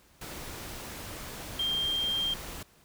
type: tone in noise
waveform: sine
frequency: 3188 Hz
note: G7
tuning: 28 cents sharp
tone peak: -27 dBFS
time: 1.59-2.34 s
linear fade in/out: 5 ms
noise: pink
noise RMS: -41 dBFS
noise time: 0.21-2.63 s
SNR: +11 dB
effects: pink hiss -61 dBFS RMS until 2.84 s